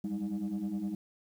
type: tone cluster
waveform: sine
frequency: 193.8 / 203.6 / 316.1 Hz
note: G3 / G#3 / D#4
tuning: -20 / -34 / +27 cents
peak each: -36 / -33 / -37 dBFS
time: 0.04-0.95 s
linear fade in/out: 5 ms
effects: tanh soft clip ceiling -28 dBFS + 10-bit